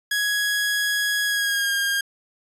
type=tone with pitch glide; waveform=sawtooth; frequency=1667 to 1615.8 Hz; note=G#6 to G#6; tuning=+6 to -48 cents; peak=-17 dBFS; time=0.11-2.01 s; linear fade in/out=5 ms; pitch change=-54 cents; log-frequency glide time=1.25-1.72 s; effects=resampled to 32000 Hz